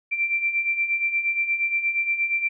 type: beating tone pair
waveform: sine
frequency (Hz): 2347 / 2355.5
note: D7 / D7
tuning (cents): -2 / +5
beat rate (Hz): 8.5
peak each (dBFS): -28 / -22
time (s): 0.11-2.49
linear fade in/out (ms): 20
effects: none